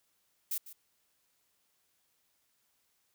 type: noise with echo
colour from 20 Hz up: violet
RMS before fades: -34 dBFS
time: 0.51-0.58 s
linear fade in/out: 5 ms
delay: 150 ms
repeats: 1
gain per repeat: -15 dB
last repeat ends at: 0.73 s
effects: white hiss -75 dBFS RMS until 3.14 s